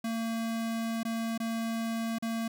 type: tone with dropouts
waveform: square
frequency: 227.2 Hz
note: A#3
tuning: 44 cents flat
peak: -31 dBFS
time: 0.04-2.48 s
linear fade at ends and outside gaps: 5 ms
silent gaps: 1.032-1.05 / 1.378-1.4 / 2.185-2.224 s
effects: none